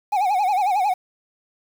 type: tone with vibrato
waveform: triangle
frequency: 784 Hz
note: G5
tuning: in tune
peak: -15 dBFS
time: 0.12-0.94 s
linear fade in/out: 10 ms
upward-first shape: sine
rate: 11 Hz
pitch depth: 140 cents each way
effects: 7-bit